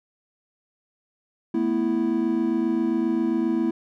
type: chord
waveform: triangle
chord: A suspended second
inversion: none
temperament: just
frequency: 220 / 247.5 / 330 Hz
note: A3 / B3 / E4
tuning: 0 / +4 / +2 cents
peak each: -25 / -24 / -21 dBFS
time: 1.54-3.71 s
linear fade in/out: 5 ms
effects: none